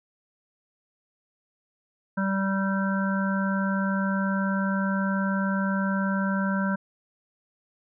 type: harmonic tone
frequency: 194.2 Hz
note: G3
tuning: 16 cents flat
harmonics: 1 / 3 / 5 / 7 / 8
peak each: -24 / -34 / -34 / -35 / -32 dBFS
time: 2.17-6.76 s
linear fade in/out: 10 ms
effects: none